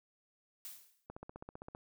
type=noise with exponential decay; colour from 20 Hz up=blue; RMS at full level=-44 dBFS; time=0.65-1.06 s; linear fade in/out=0 ms; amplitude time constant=87 ms
type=click train; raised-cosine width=1 ms; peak=-32 dBFS; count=11; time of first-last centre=1.1-1.749 s; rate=15.4 Hz
effects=none